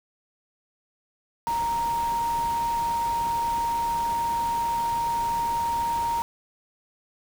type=tone in noise; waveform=sine; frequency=932.3 Hz; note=A#5; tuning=in tune; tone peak=-23 dBFS; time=1.47-6.22 s; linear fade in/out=0 ms; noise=pink; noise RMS=-38 dBFS; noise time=1.47-6.22 s; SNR=+12 dB; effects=none

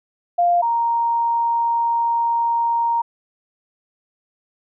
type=tone pair in turn; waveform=sine; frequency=698.5 / 932.4 Hz; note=F5 / A#5; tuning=0 / 0 cents; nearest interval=perfect fourth; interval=500 cents; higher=second; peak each=-13 / -16 dBFS; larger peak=first; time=0.38-0.62 / 0.62-3.02 s; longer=second; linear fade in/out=10 ms; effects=none

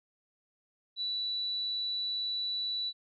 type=tone; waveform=sine; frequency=3951 Hz; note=B7; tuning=in tune; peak=-31 dBFS; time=0.96-2.93 s; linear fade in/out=50 ms; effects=none

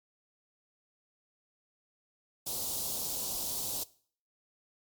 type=band-stop noise; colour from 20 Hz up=white; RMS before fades=-35 dBFS; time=2.46-3.84 s; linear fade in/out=10 ms; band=920 to 3700 Hz; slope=24 dB/octave; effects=noise-tail reverb RT60 0.5 s tail -20 dB re dry + MP3 96 kbps

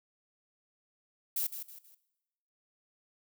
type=noise with echo; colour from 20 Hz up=violet; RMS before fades=-32 dBFS; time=1.36-1.47 s; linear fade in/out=5 ms; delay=160 ms; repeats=3; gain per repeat=-9 dB; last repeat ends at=1.95 s; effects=noise-tail reverb RT60 1.0 s tail -19 dB re dry

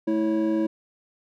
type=tone cluster; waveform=triangle; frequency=217.7 / 325.7 / 553 Hz; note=A3 / E4 / C#5; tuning=-18 / -21 / -4 cents; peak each=-26 / -20 / -29 dBFS; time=0.07-0.67 s; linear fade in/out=10 ms; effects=none

